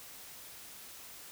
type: silence
effects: white hiss -50 dBFS RMS until 1.31 s